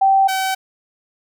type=tone pair in turn; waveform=sine / sawtooth; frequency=777 / 763.7 Hz; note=G5 / G5; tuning=-16 / -45 cents; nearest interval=unison; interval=29 cents; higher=first; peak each=-10 / -14 dBFS; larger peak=first; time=0.01-0.28 / 0.28-0.55 s; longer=neither; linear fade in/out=10 ms; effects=none